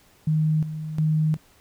sine tone with tremolo, 155.56 Hz, D#3, in tune, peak -18 dBFS, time 0.27-1.37 s, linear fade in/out 5 ms, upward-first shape square, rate 1.4 Hz, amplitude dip 70%, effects pink hiss -57 dBFS RMS until 1.6 s

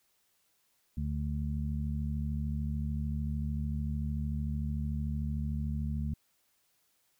harmonic tone, 73.42 Hz, D2, in tune, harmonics 1 / 2 / 3, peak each -33 / -36 / -38 dBFS, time 0.97-6.14 s, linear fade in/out 5 ms, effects white hiss -73 dBFS RMS until 7.19 s

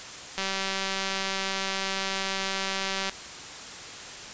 click train, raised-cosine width 0.2 ms, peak -12 dBFS, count 525, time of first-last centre 0.38-3.095 s, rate 193 Hz, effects white hiss -40 dBFS RMS until 4.33 s + resampled to 16000 Hz

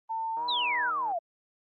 sine tone with pitch glide, 898 to 973.6 Hz, A5 to B5, +35 to -25 cents, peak -29 dBFS, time 0.09-0.91 s, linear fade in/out 20 ms, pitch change +140 cents, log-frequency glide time 0.35-0.46 s
click train, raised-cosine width 1 ms, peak -32 dBFS, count 118, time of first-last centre 0.37-1.12 s, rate 156 Hz
sine exponential sweep, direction down, 4127 to 645 Hz, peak -27 dBFS, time 0.48-1.19 s, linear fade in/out 10 ms
effects high-pass 400 Hz 12 dB/octave + Opus 24 kbps

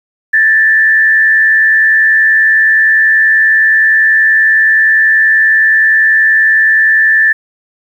sine tone with frequency modulation, 1760 Hz, A6, in tune, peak -5 dBFS, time 0.33-7.33 s, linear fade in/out 10 ms, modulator 89.5 Hz, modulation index 0.57, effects 7-bit

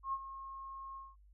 sine tone with ADSR envelope, 1079 Hz, C#6, 47 cents flat, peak -32 dBFS, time 0.03-1.16 s, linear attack 99 ms, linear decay 50 ms, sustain -12 dB, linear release 200 ms, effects added 50 Hz sine -59 dBFS peak until 1.33 s

